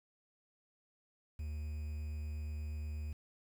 triangle tone with quantisation, 75.7 Hz, D#2, 47 cents flat, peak -36 dBFS, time 1.39-3.13 s, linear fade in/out 5 ms, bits 10, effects none

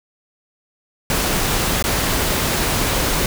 pink noise with dropouts, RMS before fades -19 dBFS, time 1.1-3.26 s, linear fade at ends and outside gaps 1 ms, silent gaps 1.825-1.84 s, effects none

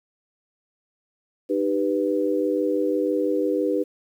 sine chord, Eb augmented, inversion none, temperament equal with one note detuned, 306 / 392 / 493.9 Hz, Eb4 / G4 / B4, -29 / 0 / 0 cents, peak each -24 / -25 / -24 dBFS, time 1.49-3.84 s, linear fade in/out 20 ms, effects 9-bit

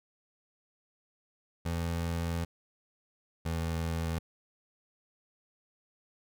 25% pulse tone pair in turn, 84.2 / 82.37 Hz, E2 / E2, +37 / -1 cents, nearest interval unison, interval 38 cents, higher first, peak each -27 dBFS, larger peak neither, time 1.65-2.45 / 3.45-4.19 s, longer first, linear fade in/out 10 ms, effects none

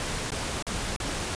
pink noise with dropouts, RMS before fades -31 dBFS, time 0-1.35 s, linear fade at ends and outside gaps 1 ms, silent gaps 0.305-0.319 / 0.625-0.667 / 0.963-1.001 s, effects resampled to 22050 Hz

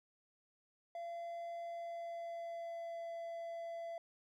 triangle tone with pitch glide, 682 to 673 Hz, F5 to E5, -41 to +36 cents, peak -40 dBFS, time 0.95-3.98 s, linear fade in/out 2 ms, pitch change -23 cents, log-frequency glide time 1.64-3.09 s, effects none

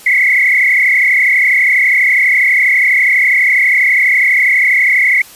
sine tone with frequency modulation, 2093 Hz, C7, in tune, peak -7 dBFS, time 0.06-5.22 s, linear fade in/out 5 ms, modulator 32.2 Hz, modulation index 3.9, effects white hiss -37 dBFS RMS until 5.35 s + resampled to 32000 Hz

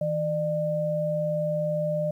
sine tone pair together, 160 / 600.4 Hz, D#3 / D5, +49 / +38 cents, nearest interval octave + major seventh, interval 2289 cents, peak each -29 / -25 dBFS, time 0.01-2.11 s, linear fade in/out 5 ms, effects 10-bit

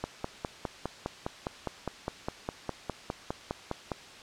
click train, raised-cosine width 1 ms, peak -17 dBFS, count 20, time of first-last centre 0.04-3.918 s, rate 4.9 Hz, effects white hiss -48 dBFS RMS until 4.22 s + low-pass 5000 Hz 12 dB/octave

